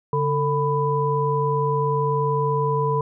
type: tone cluster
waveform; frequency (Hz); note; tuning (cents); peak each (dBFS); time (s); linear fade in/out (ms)
sine; 141.4 / 447.4 / 994; C#3 / A4 / B5; +35 / +29 / +11; -23; 0.13-3.01; 2
effects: none